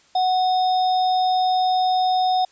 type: tone with sample-and-hold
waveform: sine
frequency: 740 Hz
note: F#5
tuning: in tune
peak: -16 dBFS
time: 0.15-2.45 s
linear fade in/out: 5 ms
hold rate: 4410 Hz
effects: white hiss -56 dBFS RMS until 2.51 s + resampled to 16000 Hz